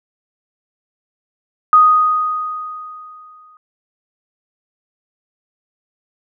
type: tone with exponential decay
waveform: sine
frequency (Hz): 1244.5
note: D#6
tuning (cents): 0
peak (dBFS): -4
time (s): 1.73-3.57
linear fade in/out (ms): 1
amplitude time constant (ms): 400
effects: none